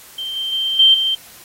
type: tone with level steps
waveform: sine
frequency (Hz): 3136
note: G7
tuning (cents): 0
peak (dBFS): -23 / -20 / -17 / -7 / -15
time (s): 0.18-1.15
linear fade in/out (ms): 5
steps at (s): 0.36 / 0.52 / 0.79 / 0.94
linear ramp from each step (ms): 5
effects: white hiss -42 dBFS RMS until 1.44 s + AAC 48 kbps